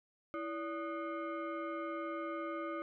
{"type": "tone with frequency modulation", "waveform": "sine", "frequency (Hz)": 330.1, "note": "E4", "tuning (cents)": 2, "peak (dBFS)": -37, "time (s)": [0.34, 2.82], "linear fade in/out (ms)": 0, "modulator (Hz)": 906, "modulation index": 1.3, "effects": []}